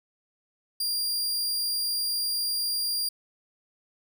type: tone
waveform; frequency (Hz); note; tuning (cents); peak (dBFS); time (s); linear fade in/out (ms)
sawtooth; 4784; D8; +31; -23; 0.8-3.09; 5
effects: none